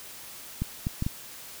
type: clicks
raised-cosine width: 5 ms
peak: -15 dBFS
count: 4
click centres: 0.62 / 0.869 / 1.024 / 1.065 s
effects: white hiss -44 dBFS RMS until 1.6 s